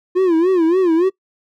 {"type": "tone with vibrato", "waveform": "triangle", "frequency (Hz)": 349.5, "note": "F4", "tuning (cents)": 1, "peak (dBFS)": -9, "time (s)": [0.15, 1.1], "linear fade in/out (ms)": 20, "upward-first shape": "sine", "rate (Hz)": 3.5, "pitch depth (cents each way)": 150, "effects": ["noise-tail reverb RT60 0.1 s tail -22 dB re dry"]}